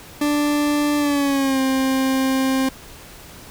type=tone with pitch glide; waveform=40% pulse; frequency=293.7 to 264.7 Hz; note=D4 to C4; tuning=0 to +20 cents; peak=-16 dBFS; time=0.21-2.69 s; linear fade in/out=5 ms; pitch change=-180 cents; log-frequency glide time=0.98-1.6 s; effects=pink hiss -41 dBFS RMS until 3.5 s